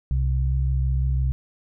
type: tone pair together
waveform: sine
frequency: 64.9 / 130.81 Hz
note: C2 / C3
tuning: -13 / 0 cents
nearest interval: octave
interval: 1213 cents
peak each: -20 / -25 dBFS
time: 0.11-1.32 s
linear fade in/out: 0 ms
effects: none